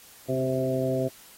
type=harmonic tone with a mistuned harmonic; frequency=130.81 Hz; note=C3; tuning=in tune; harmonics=1 / 2 / 3 / 4 / 5; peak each=-30 / -30 / -30 / -30 / -30 dBFS; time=0.28-1.09 s; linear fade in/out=20 ms; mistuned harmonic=3; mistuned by=-17 cents; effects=white hiss -51 dBFS RMS until 1.37 s + AAC 48 kbps